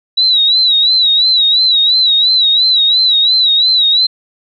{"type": "tone with vibrato", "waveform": "sine", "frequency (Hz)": 3904, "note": "B7", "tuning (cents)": -21, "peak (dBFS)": -7, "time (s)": [0.17, 4.07], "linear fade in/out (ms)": 10, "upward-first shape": "sine", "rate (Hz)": 2.9, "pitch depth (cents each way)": 86, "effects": []}